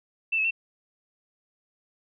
sine tone with pitch steps, 2666 / 2585 / 2696 Hz, E7 / E7 / E7, +19 / -34 / +38 cents, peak -22 dBFS, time 0.32-0.509 s, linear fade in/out 10 ms, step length 63 ms, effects none

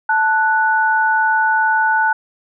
sine tone pair together, 878.8 / 1478 Hz, A5 / F#6, -2 / -2 cents, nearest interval major sixth, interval 900 cents, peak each -15 dBFS, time 0.09-2.13 s, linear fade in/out 5 ms, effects none

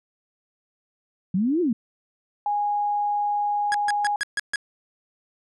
sine exponential two-way sweep, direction up then down, 173.9 to 370 to 209.6 Hz, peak -19 dBFS, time 1.34-1.73 s, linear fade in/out 5 ms, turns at 1.61 s
sine tone, 825 Hz, G#5, 12 cents flat, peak -21 dBFS, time 2.46-4.16 s, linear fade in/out 2 ms
45% pulse tone bursts, 1661.2 Hz, G#6, in tune, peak -22 dBFS, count 6, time 3.72-4.558 s, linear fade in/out 0 ms, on 23 ms, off 140 ms
effects resampled to 24000 Hz

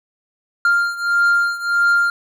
triangle beating tone pair, 1396.9 / 1398.5 Hz, F6 / F6, 0 / +2 cents, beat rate 1.6 Hz, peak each -14 / -17 dBFS, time 0.65-2.1 s, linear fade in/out 2 ms, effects none

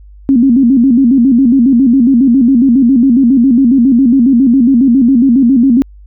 sine tone with vibrato, 252.8 Hz, B3, 41 cents sharp, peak -4 dBFS, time 0.29-5.82 s, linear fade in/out 0 ms, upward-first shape square, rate 7.3 Hz, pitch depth 130 cents each way, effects added 50 Hz sine -33 dBFS peak until 6.06 s

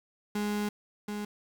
35% pulse tone pair in turn, 207.7 / 207.7 Hz, G#3 / G#3, 0 / 0 cents, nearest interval unison, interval 0 cents, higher neither, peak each -27 / -32 dBFS, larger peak first, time 0.35-0.69 / 1.08-1.25 s, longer first, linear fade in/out 5 ms, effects 9-bit

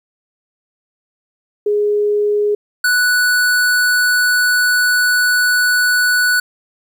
sine / square tone pair in turn, 415.3 / 1480 Hz, G#4 / F#6, 0 / 0 cents, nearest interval octave + minor seventh, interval 2200 cents, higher second, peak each -12 dBFS, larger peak neither, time 1.66-2.55 / 2.84-6.4 s, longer second, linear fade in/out 5 ms, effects 9-bit

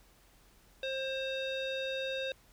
square tone with low-pass filter, 531 Hz, C5, 25 cents sharp, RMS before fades -36 dBFS, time 0.83-2.32 s, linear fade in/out 2 ms, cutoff 3400 Hz, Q 7.6, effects added 44 Hz sine -65 dBFS peak until 2.52 s + pink hiss -64 dBFS RMS until 2.52 s

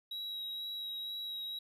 triangle tone with vibrato, 3855 Hz, B7, 43 cents flat, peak -37 dBFS, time 0.11-1.59 s, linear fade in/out 5 ms, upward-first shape sine, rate 2.1 Hz, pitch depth 13 cents each way, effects none

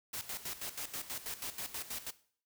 white noise with tremolo, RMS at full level -40 dBFS, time 0.13-2.11 s, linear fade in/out 10 ms, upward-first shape square, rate 6.2 Hz, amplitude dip 75%, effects noise-tail reverb RT60 0.5 s tail -17 dB re dry

